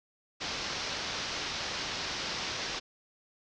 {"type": "low-pass noise", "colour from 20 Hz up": "white", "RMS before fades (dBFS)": -36, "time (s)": [0.4, 2.8], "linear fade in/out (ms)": 20, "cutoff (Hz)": 5800, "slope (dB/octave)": 48, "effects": []}